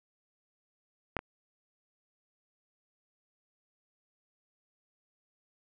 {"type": "clicks", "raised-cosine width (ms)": 0.5, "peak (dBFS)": [-14, -23], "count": 2, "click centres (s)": [1.167, 1.191], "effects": []}